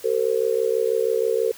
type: tone with amplitude modulation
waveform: sine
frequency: 454.3 Hz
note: A#4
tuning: 45 cents flat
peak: -14 dBFS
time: 0.04-1.52 s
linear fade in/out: 10 ms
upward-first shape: sine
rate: 66.2 Hz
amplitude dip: 100%
effects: white hiss -44 dBFS RMS until 1.57 s